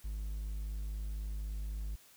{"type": "tone", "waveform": "triangle", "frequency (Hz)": 51.91, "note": "G#1", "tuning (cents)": 0, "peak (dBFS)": -34, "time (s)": [0.04, 1.96], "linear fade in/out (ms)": 10, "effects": ["white hiss -61 dBFS RMS until 2.16 s"]}